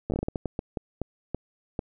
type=slowing click train; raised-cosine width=2 ms; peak=-15 dBFS; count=15; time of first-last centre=0.1-1.792 s; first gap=9 ms; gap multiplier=1.35; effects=none